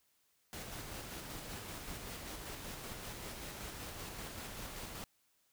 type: noise with tremolo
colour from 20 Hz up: pink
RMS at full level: -45 dBFS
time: 0.53-5.04 s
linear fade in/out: 0 ms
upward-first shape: square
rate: 5.2 Hz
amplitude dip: 25%
effects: white hiss -75 dBFS RMS until 5.52 s